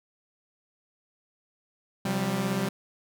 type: chord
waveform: sawtooth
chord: C suspended fourth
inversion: none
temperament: equal with one note detuned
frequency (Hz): 130.81 / 178.9 / 196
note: C3 / F3 / G3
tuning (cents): 0 / +42 / 0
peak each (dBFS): -29 / -28 / -24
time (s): 2.05-2.69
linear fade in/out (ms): 5
effects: none